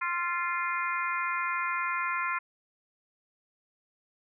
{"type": "harmonic tone with a mistuned harmonic", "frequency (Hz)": 349.2, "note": "F4", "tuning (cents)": 0, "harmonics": [3, 4, 5, 6, 7], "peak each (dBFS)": [-32, -33, -37, -35, -38], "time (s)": [0.01, 2.39], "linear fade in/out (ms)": 10, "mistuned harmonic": 4, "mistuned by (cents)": -22, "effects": []}